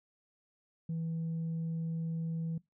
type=tone; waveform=sine; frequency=163.8 Hz; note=E3; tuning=11 cents flat; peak=-31 dBFS; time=0.89-2.58 s; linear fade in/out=5 ms; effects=noise-tail reverb RT60 0.2 s tail -23 dB re dry + tanh soft clip ceiling -31 dBFS